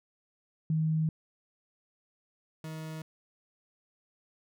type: tone pair in turn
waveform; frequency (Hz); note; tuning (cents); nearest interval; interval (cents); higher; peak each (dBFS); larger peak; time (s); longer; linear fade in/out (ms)
sine / 40% pulse; 158 / 158; D#3 / D#3; +27 / +27; unison; 0; neither; -25 / -37; first; 0.7-1.09 / 2.64-3.02; first; 2
effects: none